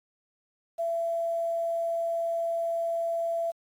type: tone with quantisation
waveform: sine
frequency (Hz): 671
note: E5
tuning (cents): +31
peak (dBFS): -26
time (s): 0.78-3.52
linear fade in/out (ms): 20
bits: 9
effects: AAC 64 kbps